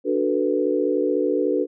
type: chord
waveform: sine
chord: B minor seventh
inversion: first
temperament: equal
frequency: 293.7 / 370 / 440 / 493.9 Hz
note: D4 / F#4 / A4 / B4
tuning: 0 / 0 / 0 / 0 cents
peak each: -24 dBFS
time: 0.04-1.67 s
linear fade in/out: 50 ms
effects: none